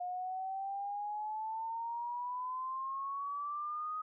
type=exponential sweep; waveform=sine; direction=up; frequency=714 to 1258 Hz; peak=-36 dBFS; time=0-4.02 s; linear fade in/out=10 ms; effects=none